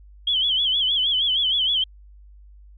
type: tone with vibrato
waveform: sine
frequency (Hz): 3200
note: G7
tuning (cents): +35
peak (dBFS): -18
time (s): 0.27-1.84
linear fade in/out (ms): 5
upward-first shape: sine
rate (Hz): 6.4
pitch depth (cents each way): 120
effects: added 50 Hz sine -44 dBFS peak until 2.77 s